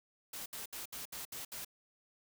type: noise bursts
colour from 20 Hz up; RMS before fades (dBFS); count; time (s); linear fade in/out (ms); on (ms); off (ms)
white; -44; 7; 0.33-1.648; 5; 130; 68
effects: none